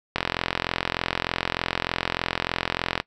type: click train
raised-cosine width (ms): 0.3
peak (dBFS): -6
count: 124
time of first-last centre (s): 0.16-3.001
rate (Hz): 43.3
effects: noise-tail reverb RT60 0.1 s tail -21 dB re dry